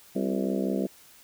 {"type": "harmonic tone with a mistuned harmonic", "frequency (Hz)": 65.41, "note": "C2", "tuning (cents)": 0, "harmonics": [3, 4, 5, 6, 7, 8, 9, 10], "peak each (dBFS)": [-29, -31, -33, -35, -36, -37, -38, -39], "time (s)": [0.15, 0.87], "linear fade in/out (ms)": 10, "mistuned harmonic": 5, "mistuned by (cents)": 76, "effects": ["white hiss -54 dBFS RMS until 1.23 s"]}